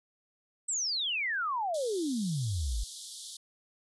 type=exponential sweep; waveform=sine; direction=down; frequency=8230 to 46.25 Hz; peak=-29 dBFS; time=0.68-2.84 s; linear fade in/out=10 ms
type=band-pass noise; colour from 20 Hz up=pink; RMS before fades=-45 dBFS; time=1.74-3.37 s; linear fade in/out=5 ms; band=3300 to 11000 Hz; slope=96 dB/octave
effects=none